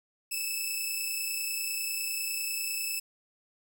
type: tone pair together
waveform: 10% pulse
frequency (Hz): 2607 / 2637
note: E7 / E7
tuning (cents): -20 / 0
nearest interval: unison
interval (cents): 20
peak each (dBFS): -25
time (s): 0.31-3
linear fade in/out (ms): 10
effects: none